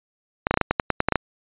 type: clicks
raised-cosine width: 0.5 ms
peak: -3 dBFS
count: 12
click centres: 0.469 / 0.51 / 0.541 / 0.574 / 0.613 / 0.71 / 0.798 / 0.903 / 1.004 / 1.086 / 1.123 / 1.157 s
effects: resampled to 8000 Hz